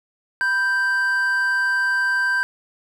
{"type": "tone pair together", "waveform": "triangle", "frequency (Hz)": [989.3, 1568], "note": ["B5", "G6"], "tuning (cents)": [3, 0], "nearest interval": "minor sixth", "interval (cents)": 797, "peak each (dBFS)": [-27, -16], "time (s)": [0.41, 2.43], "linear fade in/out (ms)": 0, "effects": []}